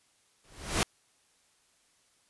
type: noise with exponential growth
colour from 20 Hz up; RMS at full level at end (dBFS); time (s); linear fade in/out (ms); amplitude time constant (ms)
pink; -23; 0.44-0.83; 0; 83
effects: white hiss -68 dBFS RMS until 2.29 s + resampled to 24000 Hz